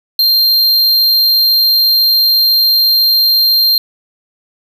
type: tone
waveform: square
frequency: 4182 Hz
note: C8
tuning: 2 cents flat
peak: -8 dBFS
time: 0.19-3.78 s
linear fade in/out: 2 ms
effects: 7-bit